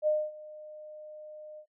sine tone with ADSR envelope, 610 Hz, D#5, 34 cents flat, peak -22 dBFS, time 0.02-1.66 s, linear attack 51 ms, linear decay 240 ms, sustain -21 dB, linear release 76 ms, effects noise-tail reverb RT60 0.1 s tail -23 dB re dry

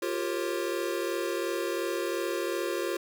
square chord, G half-diminished seventh, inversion third, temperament equal with one note detuned, 349.2 / 392 / 466.2 / 540.1 Hz, F4 / G4 / Bb4 / Db5, 0 / 0 / 0 / -45 cents, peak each -33 / -36 / -37 / -36 dBFS, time 0.02-2.97 s, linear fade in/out 5 ms, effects none

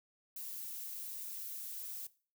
violet noise, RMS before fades -44 dBFS, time 0.36-2.07 s, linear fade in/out 5 ms, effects noise-tail reverb RT60 0.4 s tail -19 dB re dry

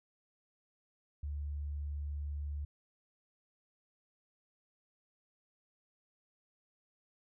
sine tone, 72.8 Hz, D2, 15 cents flat, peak -36 dBFS, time 1.23-2.65 s, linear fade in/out 5 ms, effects none

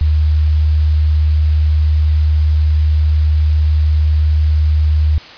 sine tone, 76.4 Hz, D#2, 31 cents flat, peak -9 dBFS, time 0.01-5.18 s, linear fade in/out 0 ms, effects white hiss -35 dBFS RMS until 5.37 s + resampled to 11025 Hz

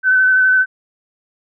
sine tone with vibrato, 1519 Hz, F#6, 45 cents sharp, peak -9 dBFS, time 0.03-0.66 s, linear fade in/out 50 ms, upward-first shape square, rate 12 Hz, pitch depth 13 cents each way, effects none

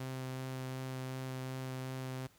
sawtooth tone with vibrato, 130.3 Hz, C3, 7 cents flat, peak -35 dBFS, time 0-2.27 s, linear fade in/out 5 ms, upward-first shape sine, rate 2.7 Hz, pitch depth 8 cents each way, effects pink hiss -66 dBFS RMS until 2.38 s

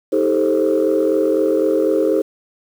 sine chord, A half-diminished seventh, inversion second, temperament just, 316.8 / 396 / 440 / 528 Hz, Eb4 / G4 / A4 / C5, +31 / +18 / 0 / +16 cents, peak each -18 dBFS, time 0.12-2.22 s, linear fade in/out 10 ms, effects tanh soft clip ceiling -7 dBFS + 7-bit

